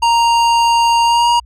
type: tone with pitch glide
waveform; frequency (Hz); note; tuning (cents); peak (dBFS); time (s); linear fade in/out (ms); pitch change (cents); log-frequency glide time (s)
square; 932.3 to 948.6; A#5 to A#5; 0 to +30; -10; 0.02-1.4; 10; +30; 1.04-1.29
effects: added 60 Hz sine -38 dBFS peak until 1.45 s + low-pass 7000 Hz 12 dB/octave